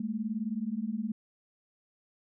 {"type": "beating tone pair", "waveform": "sine", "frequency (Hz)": [206.9, 225.9], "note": ["G#3", "A3"], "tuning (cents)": [-6, 46], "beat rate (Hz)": 19, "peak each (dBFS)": [-34, -33], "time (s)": [0, 1.12], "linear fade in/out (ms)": 5, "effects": []}